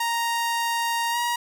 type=tone with pitch glide; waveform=sawtooth; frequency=932.3 to 953 Hz; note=A#5 to A#5; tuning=0 to +38 cents; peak=-19 dBFS; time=0-1.36 s; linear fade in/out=5 ms; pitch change=+38 cents; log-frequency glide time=1.11-1.17 s; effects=none